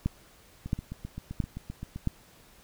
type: two click trains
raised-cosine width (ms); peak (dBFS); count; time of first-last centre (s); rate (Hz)
5; -24 / -14; 11 / 4; 0.66-1.96 / 0.06-2.073; 7.69 / 1.49
effects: pink hiss -57 dBFS RMS until 2.63 s